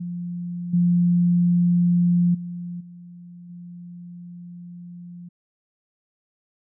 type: tone with level steps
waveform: sine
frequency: 174.9 Hz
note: F3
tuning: 3 cents sharp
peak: -27 / -15 / -29 / -39 / -36 dBFS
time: 0-5.29 s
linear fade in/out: 10 ms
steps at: 0.73 / 2.34 / 2.8 / 3.49 s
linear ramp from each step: 10 ms
effects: none